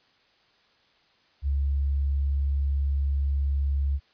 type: tone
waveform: sine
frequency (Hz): 69.7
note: C#2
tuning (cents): +10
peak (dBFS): -22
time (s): 1.42-4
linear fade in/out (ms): 50
effects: white hiss -63 dBFS RMS until 4.13 s + resampled to 11025 Hz